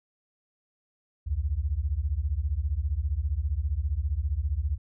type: beating tone pair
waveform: sine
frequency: 65.41 / 80.41 Hz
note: C2 / E2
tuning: 0 / -42 cents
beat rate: 15 Hz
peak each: -28 dBFS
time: 1.26-4.78 s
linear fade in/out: 20 ms
effects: none